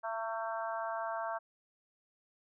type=harmonic tone with a mistuned harmonic; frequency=224.1 Hz; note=A3; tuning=32 cents sharp; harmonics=3 / 4 / 5 / 6 / 7; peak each=-38 / -40 / -42 / -44 / -45 dBFS; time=0.03-1.39 s; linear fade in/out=20 ms; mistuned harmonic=4; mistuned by=+22 cents; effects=none